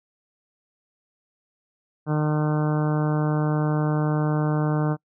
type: harmonic tone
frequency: 151.8 Hz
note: D#3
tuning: 42 cents flat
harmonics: 1 / 2 / 3 / 4 / 5 / 6 / 7 / 8 / 9 / 10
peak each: -21 / -27 / -31 / -33 / -35 / -37 / -38 / -39 / -40 / -41 dBFS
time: 2.06-4.97 s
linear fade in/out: 50 ms
effects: noise-tail reverb RT60 0.1 s tail -26 dB re dry